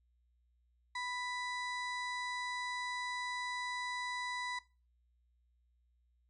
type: harmonic tone with a mistuned harmonic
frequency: 990 Hz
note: B5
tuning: 4 cents sharp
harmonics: 1 / 2 / 4 / 5 / 6 / 7 / 8 / 9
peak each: -41 / -41 / -46 / -56 / -59 / -60 / -62 / -61 dBFS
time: 0.95-4.59 s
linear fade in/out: 5 ms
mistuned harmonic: 8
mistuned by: -17 cents
effects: noise-tail reverb RT60 0.3 s tail -18 dB re dry + added 60 Hz sine -70 dBFS peak until 6.29 s